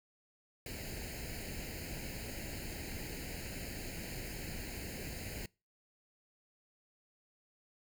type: noise with comb filter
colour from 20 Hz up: pink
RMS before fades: -43 dBFS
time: 0.66-5.46 s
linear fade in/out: 2 ms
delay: 0.43 ms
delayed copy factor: +0.85
effects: noise-tail reverb RT60 0.3 s tail -25 dB re dry